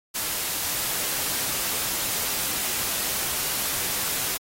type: noise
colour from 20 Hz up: white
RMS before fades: -27 dBFS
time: 0.14-4.38 s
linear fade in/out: 20 ms
effects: AAC 48 kbps